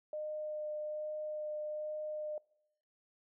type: tone with vibrato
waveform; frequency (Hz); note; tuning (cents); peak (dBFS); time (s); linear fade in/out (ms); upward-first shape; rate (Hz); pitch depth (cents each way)
sine; 608; D#5; -40; -37; 0.13-2.38; 2; sine; 1.2; 9
effects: noise-tail reverb RT60 0.8 s tail -24 dB re dry

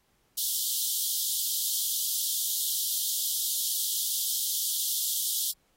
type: high-pass noise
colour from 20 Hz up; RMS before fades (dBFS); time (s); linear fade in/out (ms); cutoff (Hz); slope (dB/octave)
white; -29; 0.37-5.52; 10; 3100; 96
effects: pink hiss -70 dBFS RMS until 5.76 s + AAC 48 kbps

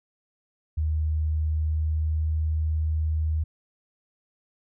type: tone with pitch glide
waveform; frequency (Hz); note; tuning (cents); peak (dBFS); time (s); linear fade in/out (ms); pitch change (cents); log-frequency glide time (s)
sine; 77.6 to 78.28; D#2 to D#2; -4 to +11; -22; 0.77-3.44; 10; +15; 1.36-2.37
effects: none

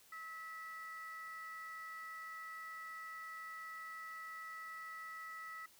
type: ring-modulated tone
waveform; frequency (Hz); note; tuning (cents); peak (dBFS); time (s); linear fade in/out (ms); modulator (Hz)
triangle; 1624; G#6; -39; -40; 0.12-5.66; 5; 333
effects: tanh soft clip ceiling -40 dBFS + white hiss -65 dBFS RMS until 5.79 s

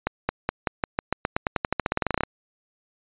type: accelerating click train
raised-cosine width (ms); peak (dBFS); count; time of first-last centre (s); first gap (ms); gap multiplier
0.5; -7; 24; 0.07-2.235; 220; 0.91
effects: resampled to 8000 Hz

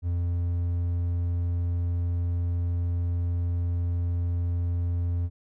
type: tone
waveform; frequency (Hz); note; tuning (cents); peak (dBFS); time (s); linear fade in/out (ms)
triangle; 86.8; F2; -10; -22; 0.02-5.3; 50
effects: none

